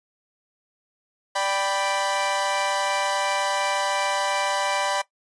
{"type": "chord", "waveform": "sawtooth", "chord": "G major", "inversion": "second", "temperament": "equal", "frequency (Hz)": [587.3, 784, 987.8], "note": ["D5", "G5", "B5"], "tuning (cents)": [0, 0, 0], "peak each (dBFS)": -23, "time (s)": [1.35, 5.02], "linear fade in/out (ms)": 10, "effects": ["noise-tail reverb RT60 0.1 s tail -17 dB re dry", "resampled to 22050 Hz"]}